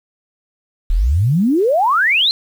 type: exponential sweep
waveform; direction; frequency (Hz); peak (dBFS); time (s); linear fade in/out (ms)
sine; up; 34.65 to 4253; -11; 0.9-2.31; 0
effects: 7-bit